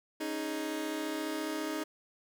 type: chord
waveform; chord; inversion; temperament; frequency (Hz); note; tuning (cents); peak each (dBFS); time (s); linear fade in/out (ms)
sawtooth; C# suspended second; none; just; 277.2 / 311.8 / 415.8; C#4 / D#4 / G#4; 0 / +4 / +2; -37 / -31 / -37; 0.2-1.84; 10
effects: none